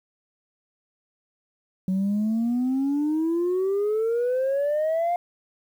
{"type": "exponential sweep", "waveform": "sine", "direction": "up", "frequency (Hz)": [185, 710], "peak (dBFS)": -19, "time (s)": [1.88, 5.16], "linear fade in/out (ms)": 2, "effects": ["tanh soft clip ceiling -19 dBFS", "9-bit"]}